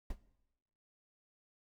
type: noise with exponential decay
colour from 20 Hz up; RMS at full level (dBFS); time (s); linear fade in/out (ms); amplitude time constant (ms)
brown; -34; 0.1-0.19; 5; 19
effects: noise-tail reverb RT60 0.9 s tail -17 dB re dry